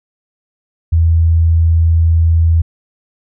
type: tone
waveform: sine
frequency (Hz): 82.41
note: E2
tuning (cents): 0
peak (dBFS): -7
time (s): 0.92-2.62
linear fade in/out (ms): 10
effects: none